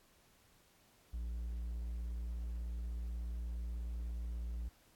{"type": "tone", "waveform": "triangle", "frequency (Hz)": 58.27, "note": "A#1", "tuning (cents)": 0, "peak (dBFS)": -36, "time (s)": [1.13, 4.69], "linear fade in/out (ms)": 10, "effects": ["pink hiss -68 dBFS RMS until 4.95 s", "AAC 64 kbps"]}